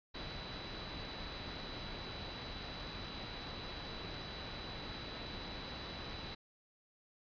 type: tone in noise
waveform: sine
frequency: 3951 Hz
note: B7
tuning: in tune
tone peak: -50 dBFS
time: 0.14-6.35 s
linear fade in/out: 10 ms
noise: pink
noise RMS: -45 dBFS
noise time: 0.14-6.35 s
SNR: -8 dB
effects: resampled to 11025 Hz